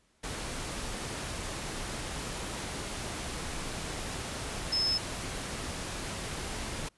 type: tone in noise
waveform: sine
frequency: 5200 Hz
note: E8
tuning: 24 cents flat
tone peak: -26 dBFS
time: 4.72-4.98 s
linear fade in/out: 10 ms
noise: pink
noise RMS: -37 dBFS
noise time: 0.23-6.89 s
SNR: +8 dB
effects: pink hiss -69 dBFS RMS until 6.97 s + resampled to 24000 Hz

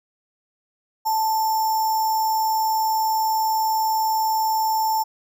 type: tone with sample-and-hold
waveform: sine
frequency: 880 Hz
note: A5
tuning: in tune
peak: -18 dBFS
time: 1.05-5.04 s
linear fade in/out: 20 ms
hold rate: 6300 Hz
effects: none

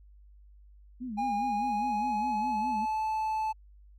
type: tone with vibrato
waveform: sine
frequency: 230.5 Hz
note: A#3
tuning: 19 cents flat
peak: -34 dBFS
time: 1-2.86 s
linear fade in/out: 20 ms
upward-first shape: sine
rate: 4.9 Hz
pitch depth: 190 cents each way
type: tone with pitch glide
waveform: triangle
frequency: 813 to 871.4 Hz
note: G#5 to A5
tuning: -37 to -17 cents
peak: -26 dBFS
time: 1.17-3.53 s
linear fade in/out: 20 ms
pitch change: +120 cents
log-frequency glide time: 1.3-3.02 s
effects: added 50 Hz sine -52 dBFS peak until 3.98 s

